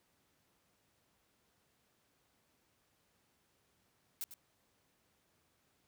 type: noise with echo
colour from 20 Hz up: blue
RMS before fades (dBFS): -40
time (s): 4.21-4.24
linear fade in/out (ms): 0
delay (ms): 99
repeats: 1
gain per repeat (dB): -11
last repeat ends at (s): 4.339
effects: pink hiss -75 dBFS RMS until 5.87 s + high-pass 80 Hz 12 dB/octave